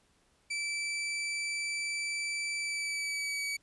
sawtooth tone with pitch glide, 2323 to 2275 Hz, D7 to C#7, -20 to +44 cents, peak -29 dBFS, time 0.5-3.57 s, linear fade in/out 10 ms, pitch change -36 cents, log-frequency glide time 2.58-3.44 s, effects pink hiss -69 dBFS RMS until 3.62 s + resampled to 24000 Hz

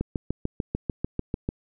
click train, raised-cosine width 3 ms, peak -13 dBFS, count 11, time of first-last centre 0.01-1.489 s, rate 6.76 Hz, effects none

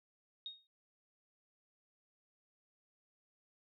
sine tone with exponential decay, 3729 Hz, A#7, in tune, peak -39 dBFS, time 0.46-0.67 s, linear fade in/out 1 ms, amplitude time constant 45 ms, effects none

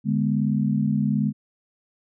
sine chord, G# diminished, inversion second, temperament equal, 146.83 / 207.7 / 246.9 Hz, D3 / G#3 / B3, 0 / 0 / 0 cents, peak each -24 / -22 / -26 dBFS, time 0.04-1.33 s, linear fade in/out 50 ms, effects none

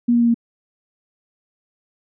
sine tone with pitch steps, 239 / 237.1 / 235.2 / 233.3 Hz, A#3 / A#3 / A#3 / A#3, +43 / +30 / +16 / +2 cents, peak -12 dBFS, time 0.08-0.344 s, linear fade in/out 10 ms, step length 66 ms, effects none

